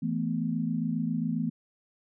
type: chord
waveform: sine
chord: E suspended fourth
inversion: none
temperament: just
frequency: 164.81 / 219.8 / 247.2 Hz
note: E3 / A3 / B3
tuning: 0 / -2 / +2 cents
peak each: -31 dBFS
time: 0.02-1.5 s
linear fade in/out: 10 ms
effects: none